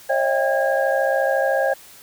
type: tone cluster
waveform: sine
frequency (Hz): 540 / 612 / 666 / 793 / 1637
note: C#5 / D#5 / E5 / G5 / G#6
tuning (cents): -45 / -29 / +18 / +20 / -25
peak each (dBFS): -20 / -25 / -25 / -24 / -25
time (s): 0.09-1.74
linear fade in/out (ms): 10
effects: white hiss -45 dBFS RMS until 2.02 s